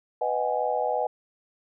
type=chord; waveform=sine; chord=G# minor seventh; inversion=first; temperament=just; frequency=498.4 / 623 / 747.5 / 830.6 Hz; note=B4 / D#5 / F#5 / G#5; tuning=+16 / +2 / +17 / 0 cents; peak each=-29 dBFS; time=0.21-1.07 s; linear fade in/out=5 ms; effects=none